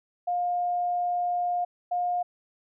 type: tone pair in turn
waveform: sine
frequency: 709 / 711.5 Hz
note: F5 / F5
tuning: +26 / +32 cents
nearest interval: unison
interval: 6 cents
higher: second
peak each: -24 dBFS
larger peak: neither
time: 0.27-1.65 / 1.91-2.23 s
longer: first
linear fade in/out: 10 ms
effects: none